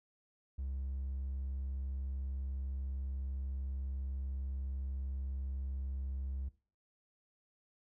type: tone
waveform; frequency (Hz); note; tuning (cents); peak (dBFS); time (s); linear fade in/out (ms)
triangle; 66.9; C2; +39; -34; 0.58-6.49; 10
effects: noise-tail reverb RT60 0.4 s tail -20 dB re dry + tanh soft clip ceiling -30 dBFS